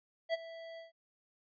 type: tone with ADSR envelope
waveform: square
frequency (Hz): 659.3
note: E5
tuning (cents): 0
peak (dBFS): -29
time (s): 0.29-0.92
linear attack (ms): 46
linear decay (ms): 25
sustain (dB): -17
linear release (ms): 140
effects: resampled to 11025 Hz